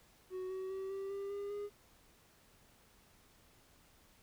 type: tone with pitch steps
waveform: triangle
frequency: 371.1 / 377.4 / 383.7 / 390.2 / 396.8 / 403.5 / 410.3 Hz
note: F#4 / F#4 / G4 / G4 / G4 / G#4 / G#4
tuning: +5 / +34 / -37 / -8 / +21 / -50 / -21 cents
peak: -37 dBFS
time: 0.3-1.7 s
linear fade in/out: 50 ms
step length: 200 ms
effects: pink hiss -66 dBFS RMS until 4.22 s